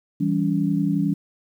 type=chord; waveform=sine; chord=C# diminished; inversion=first; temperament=equal with one note detuned; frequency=164.81 / 196 / 283.3 Hz; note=E3 / G3 / C#4; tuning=0 / 0 / +38 cents; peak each=-23 dBFS; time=0.2-1.14 s; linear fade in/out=10 ms; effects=9-bit